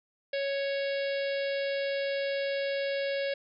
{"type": "harmonic tone", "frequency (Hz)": 554.4, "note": "C#5", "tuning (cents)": 0, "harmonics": [1, 3, 4, 5, 6, 7, 8, 9], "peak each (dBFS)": [-29, -39, -41, -43, -45, -46, -47, -48], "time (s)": [0.33, 3.34], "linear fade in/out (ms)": 5, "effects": []}